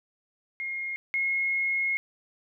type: tone pair in turn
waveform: sine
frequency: 2141 / 2160 Hz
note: C7 / C#7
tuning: +39 / -45 cents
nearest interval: unison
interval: 16 cents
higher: second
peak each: -30 / -24 dBFS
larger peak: second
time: 0.6-0.96 / 1.14-1.97 s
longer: second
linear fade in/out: 0 ms
effects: none